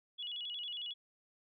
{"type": "tone with vibrato", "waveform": "sine", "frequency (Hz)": 3136, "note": "G7", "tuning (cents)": 0, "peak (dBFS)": -39, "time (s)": [0.18, 0.94], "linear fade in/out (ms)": 20, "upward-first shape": "square", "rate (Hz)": 11, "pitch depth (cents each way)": 130, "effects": []}